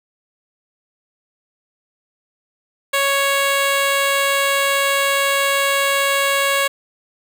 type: tone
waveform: 10% pulse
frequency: 554.4 Hz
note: C#5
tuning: in tune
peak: -7 dBFS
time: 2.93-6.68 s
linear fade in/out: 10 ms
effects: none